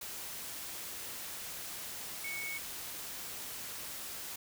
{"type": "tone in noise", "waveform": "sine", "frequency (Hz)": 2218, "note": "C#7", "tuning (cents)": 0, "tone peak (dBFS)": -38, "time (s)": [2.24, 2.58], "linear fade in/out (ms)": 5, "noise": "white", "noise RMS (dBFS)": -43, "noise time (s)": [0.01, 4.36], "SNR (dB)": 2, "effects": []}